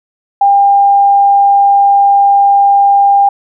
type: tone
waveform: sine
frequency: 800 Hz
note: G5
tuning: 35 cents sharp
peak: -4 dBFS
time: 0.41-3.29 s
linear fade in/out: 5 ms
effects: none